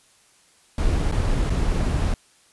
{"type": "noise with dropouts", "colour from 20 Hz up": "brown", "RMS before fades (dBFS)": -21, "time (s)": [0.78, 2.14], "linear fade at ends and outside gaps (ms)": 2, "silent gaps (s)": [[1.115, 1.122], [1.497, 1.502]], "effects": ["white hiss -57 dBFS RMS until 2.52 s", "resampled to 24000 Hz"]}